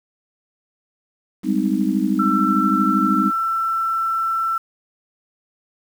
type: chord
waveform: sine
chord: Ab major seventh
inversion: third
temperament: just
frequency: 194.67 / 207.7 / 259.6 / 311.5 Hz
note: G3 / Ab3 / C4 / Eb4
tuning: -12 / 0 / -13 / +2 cents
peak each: -22 dBFS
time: 1.43-3.32 s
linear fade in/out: 50 ms
type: tone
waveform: sine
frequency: 1338 Hz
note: E6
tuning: 25 cents sharp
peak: -18 dBFS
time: 2.19-4.58 s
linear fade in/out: 5 ms
effects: 7-bit